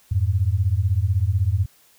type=beating tone pair; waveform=sine; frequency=87.31 / 103.31 Hz; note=F2 / G#2; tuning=0 / -9 cents; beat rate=16 Hz; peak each=-20 dBFS; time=0.11-1.66 s; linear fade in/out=10 ms; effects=white hiss -56 dBFS RMS until 1.98 s